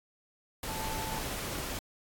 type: tone in noise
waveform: sine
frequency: 880 Hz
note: A5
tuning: in tune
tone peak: -39 dBFS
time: 0.68-1.19 s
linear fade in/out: 2 ms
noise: pink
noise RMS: -37 dBFS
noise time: 0.63-1.79 s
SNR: -5 dB
effects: AAC 64 kbps